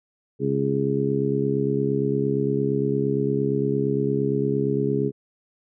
harmonic tone, 68.7 Hz, C#2, 15 cents flat, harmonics 2 / 3 / 4 / 5 / 6, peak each -26 / -28 / -27 / -30 / -24 dBFS, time 0.39-5.12 s, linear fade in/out 50 ms, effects none

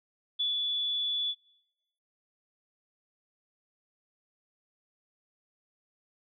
sine tone with ADSR envelope, 3442 Hz, A7, 39 cents flat, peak -26 dBFS, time 0.39-1.35 s, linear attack 14 ms, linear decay 140 ms, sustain -2 dB, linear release 52 ms, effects noise-tail reverb RT60 1.0 s tail -26 dB re dry

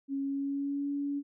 sine tone with pitch glide, 275.2 to 283.9 Hz, C#4 to C#4, -12 to +41 cents, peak -30 dBFS, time 0.08-1.23 s, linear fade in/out 50 ms, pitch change +53 cents, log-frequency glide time 0.21-0.9 s, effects none

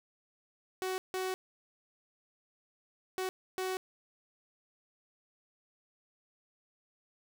sawtooth tone bursts at uneven times, 373.9 Hz, F#4, 18 cents sharp, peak -29 dBFS, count 4, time 0.82-0.98 / 1.14-1.34 / 3.18-3.29 / 3.58-3.77 s, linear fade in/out 0 ms, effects none

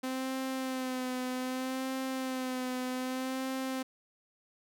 sawtooth tone with vibrato, 258.3 Hz, C4, 22 cents flat, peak -29 dBFS, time 0.03-3.83 s, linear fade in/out 10 ms, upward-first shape sine, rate 0.64 Hz, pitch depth 33 cents each way, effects none

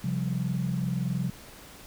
sine chord, C suspended fourth, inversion none, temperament equal with one note detuned, 133.25 / 174.61 / 196 Hz, C3 / F3 / G3, +32 / 0 / 0 cents, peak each -29 / -29 / -33 dBFS, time 0.04-1.3 s, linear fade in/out 5 ms, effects tanh soft clip ceiling -18 dBFS + pink hiss -48 dBFS RMS until 1.86 s

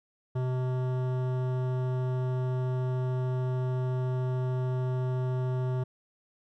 sine tone with hard clipping, 127.6 Hz, C3, 43 cents flat, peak -29 dBFS, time 0.35-5.84 s, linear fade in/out 10 ms, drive 15 dB, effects none

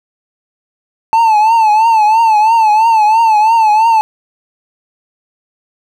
triangle tone with vibrato, 880 Hz, A5, in tune, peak -4 dBFS, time 1.13-4.01 s, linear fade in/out 0 ms, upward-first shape triangle, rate 3 Hz, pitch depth 99 cents each way, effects none

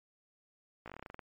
slowing click train, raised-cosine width 0.5 ms, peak -30 dBFS, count 12, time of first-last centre 0.86-1.193 s, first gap 17 ms, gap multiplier 1.11, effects MP3 48 kbps

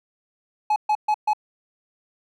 triangle tone bursts, 849 Hz, G#5, 38 cents sharp, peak -15 dBFS, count 4, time 0.7-1.334 s, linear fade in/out 5 ms, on 61 ms, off 130 ms, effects none

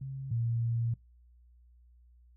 sine tone pair in turn, 134.8 / 116.38 Hz, C#3 / A#2, -48 / -2 cents, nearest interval minor third, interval 254 cents, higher first, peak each -36 / -28 dBFS, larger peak second, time 0.01-0.31 / 0.31-0.94 s, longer second, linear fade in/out 5 ms, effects noise-tail reverb RT60 0.2 s tail -22 dB re dry + added 60 Hz sine -57 dBFS peak until 2.36 s

